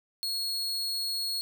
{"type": "tone", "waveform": "40% pulse", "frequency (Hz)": 4323, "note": "C#8", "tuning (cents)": -44, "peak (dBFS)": -28, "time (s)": [0.23, 1.41], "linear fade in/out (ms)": 0, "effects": []}